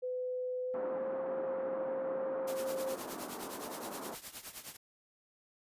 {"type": "tone with pitch glide", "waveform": "sine", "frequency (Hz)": [504, 529.4], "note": ["B4", "C5"], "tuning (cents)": [35, 20], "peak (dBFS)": -34, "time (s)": [0.02, 2.96], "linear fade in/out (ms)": 20, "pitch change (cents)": 85, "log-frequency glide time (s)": [0.64, 1.06]}
{"type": "band-pass noise", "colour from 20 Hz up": "pink", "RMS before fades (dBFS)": -44, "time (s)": [0.74, 4.15], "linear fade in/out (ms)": 0, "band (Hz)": [230, 1300], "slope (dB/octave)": 24}
{"type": "noise with tremolo", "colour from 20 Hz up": "white", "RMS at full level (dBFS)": -43, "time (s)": [2.47, 4.77], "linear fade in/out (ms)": 10, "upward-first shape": "triangle", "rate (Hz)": 9.6, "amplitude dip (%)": 85}
{"effects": ["resampled to 32000 Hz"]}